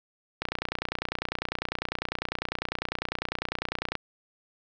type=click train; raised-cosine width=0.3 ms; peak=-12 dBFS; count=107; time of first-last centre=0.42-3.953 s; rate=30 Hz; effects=none